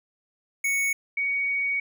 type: tone pair in turn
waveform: square / sine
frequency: 2221 / 2243 Hz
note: C#7 / C#7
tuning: +3 / +20 cents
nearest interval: unison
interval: 17 cents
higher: second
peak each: -23 dBFS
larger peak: neither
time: 0.64-0.93 / 1.17-1.8 s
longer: second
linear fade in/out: 5 ms
effects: none